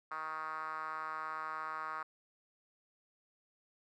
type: tone with band-pass filter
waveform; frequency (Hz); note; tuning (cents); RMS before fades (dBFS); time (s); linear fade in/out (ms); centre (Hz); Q
5% pulse; 157.1; D#3; +17; -41; 0.11-2.03; 5; 1200; 4.4
effects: none